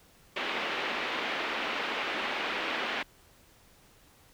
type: band-pass noise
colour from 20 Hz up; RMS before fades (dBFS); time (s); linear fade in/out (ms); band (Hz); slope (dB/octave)
white; -33; 0.36-3.03; 5; 230 to 3000; 24
effects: pink hiss -60 dBFS RMS until 4.33 s